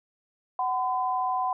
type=tone pair together; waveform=sine; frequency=748 / 1013.8 Hz; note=F#5 / B5; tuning=+19 / +45 cents; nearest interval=perfect fourth; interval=526 cents; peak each=-27 dBFS; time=0.59-1.53 s; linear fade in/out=2 ms; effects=none